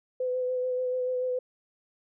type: tone with vibrato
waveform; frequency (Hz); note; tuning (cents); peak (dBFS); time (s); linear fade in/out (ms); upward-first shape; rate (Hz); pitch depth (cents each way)
sine; 505; B4; +39; -26; 0.2-1.39; 5; sine; 6.9; 19
effects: none